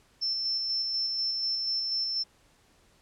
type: tone with tremolo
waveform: sine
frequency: 5340 Hz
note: E8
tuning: 22 cents sharp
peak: -26 dBFS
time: 0.21-2.24 s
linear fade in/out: 20 ms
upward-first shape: square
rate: 4.1 Hz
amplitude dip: 25%
effects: pink hiss -63 dBFS RMS until 3.01 s + low-pass 10000 Hz 12 dB/octave